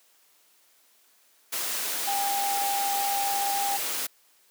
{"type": "tone in noise", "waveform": "sine", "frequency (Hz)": 799, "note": "G5", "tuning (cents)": 33, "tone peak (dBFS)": -26, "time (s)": [2.07, 3.77], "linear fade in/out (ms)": 10, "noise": "white", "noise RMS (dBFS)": -30, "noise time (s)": [1.52, 4.07], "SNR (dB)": 1, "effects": ["white hiss -62 dBFS RMS until 4.5 s", "high-pass 300 Hz 12 dB/octave"]}